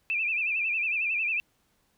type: tone with vibrato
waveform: sine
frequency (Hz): 2520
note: D#7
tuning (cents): +21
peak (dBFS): -25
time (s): 0.1-1.4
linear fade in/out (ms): 0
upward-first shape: sine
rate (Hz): 11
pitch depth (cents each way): 110
effects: pink hiss -70 dBFS RMS until 1.97 s